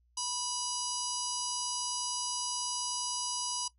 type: harmonic tone with a mistuned harmonic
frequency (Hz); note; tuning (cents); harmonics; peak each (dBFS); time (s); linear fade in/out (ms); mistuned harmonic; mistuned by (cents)
979; B5; -15; 1 / 3 / 4 / 5 / 6 / 7 / 8 / 9 / 10; -41 / -44 / -48 / -39 / -39 / -43 / -45 / -51 / -41; 0.17-3.68; 5; 7; -75
effects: noise-tail reverb RT60 0.1 s tail -17 dB re dry + added 60 Hz sine -66 dBFS peak until 3.78 s